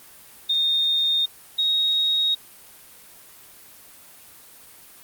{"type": "tone pair in turn", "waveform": "sine", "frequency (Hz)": [3672, 3760], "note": ["A#7", "A#7"], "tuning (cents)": [-27, 14], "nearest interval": "unison", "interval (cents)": 41, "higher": "second", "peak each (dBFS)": -18, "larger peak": "neither", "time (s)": [[0.49, 1.26], [1.58, 2.35]], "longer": "neither", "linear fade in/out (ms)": 10, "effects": ["white hiss -47 dBFS RMS until 5.03 s", "Opus 32 kbps"]}